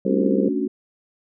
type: harmonic tone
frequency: 65.6 Hz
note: C2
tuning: 5 cents sharp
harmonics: 3 / 4 / 5 / 6 / 7 / 8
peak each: -22 / -26 / -28 / -26 / -26 / -27 dBFS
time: 0.05-0.49 s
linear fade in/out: 5 ms
type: chord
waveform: sine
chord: D major seventh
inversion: second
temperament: equal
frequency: 220 / 277.2 / 293.7 / 370 Hz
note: A3 / C#4 / D4 / F#4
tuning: 0 / 0 / 0 / 0 cents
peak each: -27 / -24 / -28 / -26 dBFS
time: 0.09-0.68 s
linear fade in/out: 5 ms
effects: none